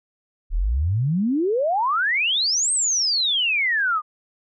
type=exponential two-way sweep; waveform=sine; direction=up then down; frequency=34.65 to 8580 to 1186 Hz; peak=-18 dBFS; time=0.5-4.02 s; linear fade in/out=50 ms; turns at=2.72 s; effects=none